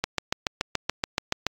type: click train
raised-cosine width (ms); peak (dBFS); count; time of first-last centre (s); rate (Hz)
0.2; -6; 11; 0.04-1.467; 7.01
effects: AAC 48 kbps